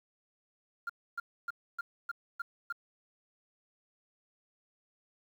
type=tone bursts; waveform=sine; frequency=1396.9 Hz; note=F6; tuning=in tune; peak=-31 dBFS; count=7; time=0.87-2.725 s; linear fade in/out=5 ms; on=25 ms; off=280 ms; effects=tanh soft clip ceiling -31 dBFS + 10-bit